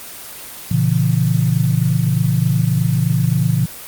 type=chord; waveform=sine; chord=A# diminished; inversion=none; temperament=just; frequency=116.54 / 139.85 / 167.82 Hz; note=A#2 / C#3 / E3; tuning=0 / +16 / +31 cents; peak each=-17 dBFS; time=0.71-3.66 s; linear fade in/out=5 ms; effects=white hiss -33 dBFS RMS until 3.87 s + Opus 24 kbps